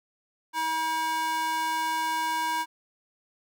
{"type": "tone with high-pass filter", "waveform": "square", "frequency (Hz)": 320.3, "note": "E4", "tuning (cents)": -50, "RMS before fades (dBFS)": -28, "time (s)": [0.53, 2.66], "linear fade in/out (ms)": 50, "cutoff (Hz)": 990, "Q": 2.3, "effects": []}